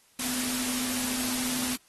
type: tone in noise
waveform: sine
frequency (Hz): 251.5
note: B3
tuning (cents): +32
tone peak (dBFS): -34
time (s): 0.19-1.76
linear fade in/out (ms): 5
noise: white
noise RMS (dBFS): -31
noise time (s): 0.19-1.76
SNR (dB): -6
effects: white hiss -62 dBFS RMS until 1.88 s + AAC 32 kbps